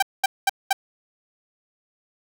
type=tone bursts; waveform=sawtooth; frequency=782 Hz; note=G5; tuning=4 cents flat; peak=-12 dBFS; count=4; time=0-0.73 s; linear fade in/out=5 ms; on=25 ms; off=210 ms; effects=none